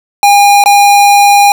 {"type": "tone with dropouts", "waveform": "square", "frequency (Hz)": 811, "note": "G#5", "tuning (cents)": -41, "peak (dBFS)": -3, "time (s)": [0.23, 1.52], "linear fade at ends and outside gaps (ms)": 1, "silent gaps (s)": [0.639, 0.659], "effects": []}